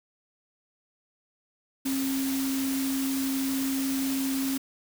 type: tone in noise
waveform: sine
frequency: 268.8 Hz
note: C4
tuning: 47 cents sharp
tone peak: -26 dBFS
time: 1.85-4.58 s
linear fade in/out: 10 ms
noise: white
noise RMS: -35 dBFS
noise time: 1.85-4.58 s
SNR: +6 dB
effects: none